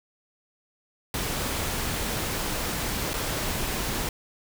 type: noise with dropouts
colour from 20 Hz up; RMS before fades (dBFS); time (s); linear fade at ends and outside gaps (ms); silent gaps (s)
pink; -29; 1.14-4.09; 2; 3.134-3.139
effects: none